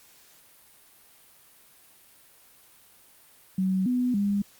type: tone with pitch steps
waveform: sine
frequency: 188.4 / 249 / 201.9 Hz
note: F#3 / B3 / G#3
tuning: +32 / +14 / -49 cents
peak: -22 dBFS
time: 3.58-4.42 s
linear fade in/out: 5 ms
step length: 280 ms
effects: white hiss -56 dBFS RMS until 4.59 s + Opus 48 kbps